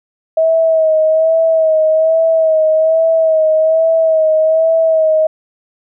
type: tone with vibrato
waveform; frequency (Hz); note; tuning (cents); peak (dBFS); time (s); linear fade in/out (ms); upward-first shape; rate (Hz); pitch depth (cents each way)
sine; 640; D#5; +49; -8; 0.37-5.27; 5; sine; 1.2; 34
effects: none